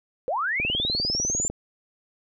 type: linear sweep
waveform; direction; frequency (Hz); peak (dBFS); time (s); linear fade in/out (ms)
sine; up; 466.2 to 7310; -23; 0.28-1.48; 0
type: click train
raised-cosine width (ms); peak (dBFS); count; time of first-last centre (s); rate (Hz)
2; -19; 19; 0.6-1.5; 20
effects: none